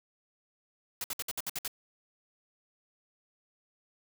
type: noise bursts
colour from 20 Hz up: white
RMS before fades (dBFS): -35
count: 8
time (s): 1.01-1.678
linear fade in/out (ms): 2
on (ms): 31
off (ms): 60
effects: none